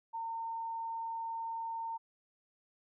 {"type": "tone", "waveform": "sine", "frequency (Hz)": 911, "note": "A#5", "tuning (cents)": -40, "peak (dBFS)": -36, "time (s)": [0.13, 1.98], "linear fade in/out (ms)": 20, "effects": []}